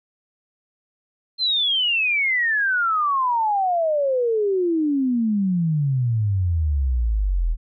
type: exponential sweep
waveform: sine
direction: down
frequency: 4186 to 38.62 Hz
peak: -17 dBFS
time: 1.38-7.57 s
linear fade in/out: 50 ms
effects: MP3 96 kbps